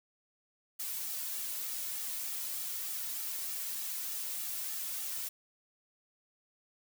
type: noise with flanger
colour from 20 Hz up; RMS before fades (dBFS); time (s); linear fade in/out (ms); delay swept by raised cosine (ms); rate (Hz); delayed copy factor
blue; -38; 0.79-5.29; 10; 1.9 to 2.57; 3.3; -0.5
effects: none